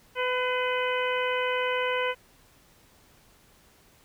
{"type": "harmonic tone with a mistuned harmonic", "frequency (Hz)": 502, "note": "B4", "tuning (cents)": 28, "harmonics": [1, 2, 3, 4, 5, 6], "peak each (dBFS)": [-28, -31, -33, -34, -35, -36], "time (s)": [0.15, 2.15], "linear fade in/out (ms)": 50, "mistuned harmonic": 4, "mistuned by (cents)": 28, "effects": ["pink hiss -59 dBFS RMS until 4.04 s"]}